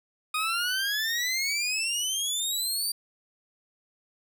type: exponential sweep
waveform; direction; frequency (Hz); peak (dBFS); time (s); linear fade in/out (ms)
20% pulse; up; 1233 to 4699; -21; 0.34-2.92; 5
effects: none